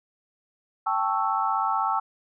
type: chord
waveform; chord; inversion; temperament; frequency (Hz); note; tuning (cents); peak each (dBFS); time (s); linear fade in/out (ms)
sine; A dominant seventh; third; equal; 784 / 880 / 1108.7 / 1318.5; G5 / A5 / C#6 / E6; 0 / 0 / 0 / 0; -28 / -27 / -29 / -27; 0.86-2; 10
effects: none